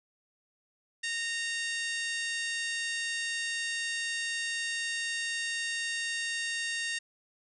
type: harmonic tone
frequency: 924 Hz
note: A#5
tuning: 16 cents flat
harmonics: 2 / 3 / 4 / 5 / 6 / 7 / 8 / 9 / 10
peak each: -34 / -38 / -40 / -42 / -44 / -45 / -46 / -47 / -48 dBFS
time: 1.03-6.99 s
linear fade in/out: 10 ms
effects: none